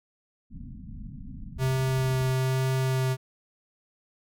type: low-pass noise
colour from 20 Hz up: pink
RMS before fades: -40 dBFS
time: 0.5-2.32 s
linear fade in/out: 20 ms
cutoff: 270 Hz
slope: 96 dB/octave
type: tone with vibrato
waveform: square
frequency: 130.81 Hz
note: C3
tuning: in tune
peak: -24 dBFS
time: 1.58-3.17 s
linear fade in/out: 50 ms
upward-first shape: sine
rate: 1.1 Hz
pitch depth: 8 cents each way
effects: none